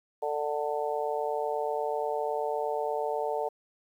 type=harmonic tone; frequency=148.2 Hz; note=D3; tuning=16 cents sharp; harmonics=3 / 4 / 5 / 6; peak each=-32 / -33 / -34 / -35 dBFS; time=0.22-3.49 s; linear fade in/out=10 ms; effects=10-bit